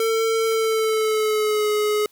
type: tone with pitch glide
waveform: square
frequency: 449.2 to 421.5 Hz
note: A4 to G#4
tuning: +36 to +26 cents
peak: -19 dBFS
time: 0-2.06 s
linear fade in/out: 2 ms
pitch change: -110 cents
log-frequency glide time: 0.44-1.7 s
effects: white hiss -59 dBFS RMS until 2.11 s